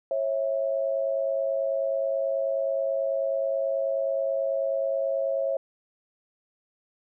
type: tone pair together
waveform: sine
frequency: 545.7 / 655 Hz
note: C#5 / E5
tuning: -27 / -11 cents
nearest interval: minor third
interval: 316 cents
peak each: -25 / -29 dBFS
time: 0.11-5.57 s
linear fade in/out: 2 ms
effects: none